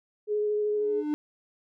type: tone with vibrato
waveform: sine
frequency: 420 Hz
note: G#4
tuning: 19 cents sharp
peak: -24 dBFS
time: 0.27-1.04 s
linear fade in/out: 50 ms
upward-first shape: sine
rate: 13 Hz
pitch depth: 12 cents each way
type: tone with exponential growth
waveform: triangle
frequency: 299.4 Hz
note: D4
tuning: 33 cents sharp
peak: -21 dBFS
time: 0.63-1.14 s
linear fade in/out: 0 ms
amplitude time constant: 110 ms
effects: none